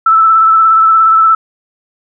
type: tone with vibrato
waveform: sine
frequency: 1318.5 Hz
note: E6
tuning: in tune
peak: -4 dBFS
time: 0.06-1.35 s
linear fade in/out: 5 ms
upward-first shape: sine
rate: 17 Hz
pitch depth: 23 cents each way
effects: none